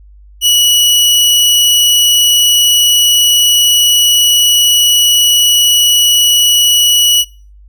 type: tone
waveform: sawtooth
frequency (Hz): 2933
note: F#7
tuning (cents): -16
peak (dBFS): -3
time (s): 0.41-7.25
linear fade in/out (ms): 50
effects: noise-tail reverb RT60 0.4 s tail -23 dB re dry + added 50 Hz sine -36 dBFS peak until 7.68 s